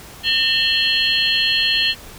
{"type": "tone cluster", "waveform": "sine", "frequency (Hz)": [1814, 2695, 2982, 3246, 4220], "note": ["A#6", "E7", "F#7", "G#7", "C8"], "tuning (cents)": [-48, 38, 13, -40, 14], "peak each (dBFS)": [-24, -22, -22, -20, -20], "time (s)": [0.23, 1.95], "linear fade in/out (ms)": 50, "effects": ["pink hiss -39 dBFS RMS until 2.18 s"]}